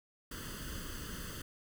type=noise with comb filter; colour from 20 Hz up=pink; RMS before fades=-43 dBFS; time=0.31-1.42 s; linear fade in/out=5 ms; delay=0.64 ms; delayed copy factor=+0.85; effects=none